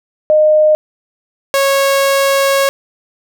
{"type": "tone pair in turn", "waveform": ["sine", "sawtooth"], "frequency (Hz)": [614, 549.9], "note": ["D#5", "C#5"], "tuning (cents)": [-23, -14], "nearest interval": "major second", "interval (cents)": 191, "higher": "first", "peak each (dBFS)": -6, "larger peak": "neither", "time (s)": [[0.3, 0.75], [1.54, 2.69]], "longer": "second", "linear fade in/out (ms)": 0, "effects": []}